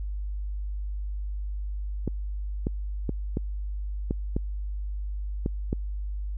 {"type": "clicks", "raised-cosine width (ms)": 3, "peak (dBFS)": -14, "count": 8, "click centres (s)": [2.077, 2.669, 3.093, 3.371, 4.109, 4.365, 5.461, 5.729], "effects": ["added 50 Hz sine -29 dBFS peak until 6.37 s"]}